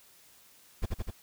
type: noise with echo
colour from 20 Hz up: brown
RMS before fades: -28 dBFS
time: 0.82-0.86 s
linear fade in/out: 10 ms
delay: 83 ms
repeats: 3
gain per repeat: -2 dB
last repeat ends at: 1.109 s
effects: white hiss -59 dBFS RMS until 1.22 s